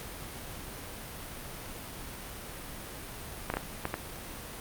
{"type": "clicks", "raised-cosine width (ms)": 0.5, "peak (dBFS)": -15, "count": 5, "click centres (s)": [3.501, 3.539, 3.57, 3.854, 3.941], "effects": ["pink hiss -42 dBFS RMS until 4.6 s", "Opus 48 kbps"]}